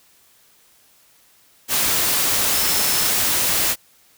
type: tone in noise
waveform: sine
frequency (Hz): 5274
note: E8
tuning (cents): 0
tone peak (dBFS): -27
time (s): 2.51-3.11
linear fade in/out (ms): 50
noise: white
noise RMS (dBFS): -19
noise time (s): 1.68-3.76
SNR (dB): -11
effects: white hiss -55 dBFS RMS until 4.17 s